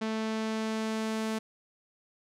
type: tone with low-pass filter sweep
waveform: sawtooth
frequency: 220 Hz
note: A3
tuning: in tune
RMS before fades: -32 dBFS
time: 0.01-1.39 s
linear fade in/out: 10 ms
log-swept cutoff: 5200 to 11000 Hz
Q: 0.73
effects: none